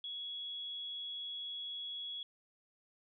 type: tone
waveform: sine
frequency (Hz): 3352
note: G#7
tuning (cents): +15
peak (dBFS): -40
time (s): 0.04-2.23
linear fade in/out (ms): 2
effects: none